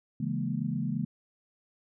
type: chord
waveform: sine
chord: A# half-diminished seventh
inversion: first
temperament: equal with one note detuned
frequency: 138.59 / 164.81 / 207.7 / 236.3 Hz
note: C#3 / E3 / G#3 / A#3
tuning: 0 / 0 / 0 / +24 cents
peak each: -34 dBFS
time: 0.2-1.05 s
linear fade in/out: 5 ms
effects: none